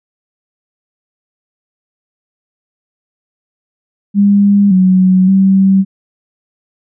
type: tone with pitch steps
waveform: sine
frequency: 201.7 / 185.9 / 192.7 Hz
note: G3 / F#3 / G3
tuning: +50 / +8 / -29 cents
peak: -5 dBFS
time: 4.14-5.85 s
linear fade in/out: 50 ms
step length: 570 ms
effects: none